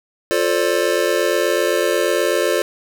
square chord, D minor seventh, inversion first, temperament just, 352.4 / 440.5 / 528.6 / 587.3 Hz, F4 / A4 / C5 / D5, +16 / +2 / +18 / 0 cents, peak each -22 dBFS, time 0.31-2.62 s, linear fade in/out 0 ms, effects none

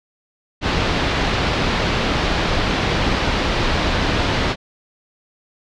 pink low-pass noise, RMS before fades -19 dBFS, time 0.61-4.56 s, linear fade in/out 50 ms, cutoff 4500 Hz, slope 24 dB/octave, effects none

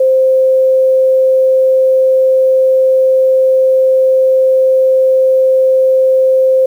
sine tone, 523.3 Hz, C5, in tune, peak -6 dBFS, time 0-6.66 s, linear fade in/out 5 ms, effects 7-bit

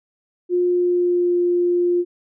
sine tone with pitch glide, 356.1 to 351.8 Hz, F4 to F4, +34 to +13 cents, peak -15 dBFS, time 0.49-2.05 s, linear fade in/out 50 ms, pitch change -21 cents, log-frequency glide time 0.65-1.37 s, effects none

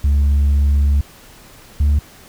sine tone pair in turn, 71.1 / 73.01 Hz, C#2 / D2, +45 / -10 cents, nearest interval unison, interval 45 cents, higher second, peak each -8 dBFS, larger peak neither, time 0.04-1.01 / 1.8-1.99 s, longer first, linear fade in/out 5 ms, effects tanh soft clip ceiling -10 dBFS + pink hiss -43 dBFS RMS until 2.28 s

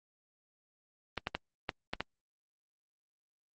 clicks, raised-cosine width 0.3 ms, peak -16 dBFS, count 6, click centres 1.177 / 1.271 / 1.35 / 1.692 / 1.935 / 2.006 s, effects Opus 24 kbps

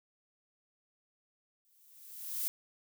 violet noise with exponential growth, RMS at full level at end -32 dBFS, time 1.65-2.48 s, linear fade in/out 0 ms, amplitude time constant 180 ms, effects none

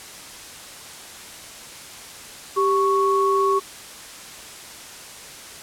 sine tone pair together, 392 / 1108.7 Hz, G4 / C#6, 0 / 0 cents, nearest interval octave + tritone, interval 1800 cents, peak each -19 dBFS, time 2.56-3.6 s, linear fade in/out 20 ms, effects white hiss -39 dBFS RMS until 5.62 s + low-pass 10000 Hz 12 dB/octave

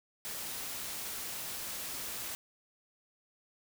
white noise, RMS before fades -40 dBFS, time 0.25-2.35 s, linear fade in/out 0 ms, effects none

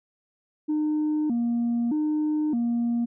sine tone with vibrato, 268.1 Hz, C4, 42 cents sharp, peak -20 dBFS, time 0.68-3.06 s, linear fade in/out 20 ms, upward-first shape square, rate 0.81 Hz, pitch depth 220 cents each way, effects tanh soft clip ceiling -20 dBFS

